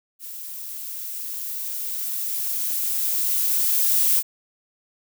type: noise with level ramp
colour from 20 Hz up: violet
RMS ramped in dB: -36 to -18 dBFS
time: 0.19-4.23 s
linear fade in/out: 50 ms
effects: none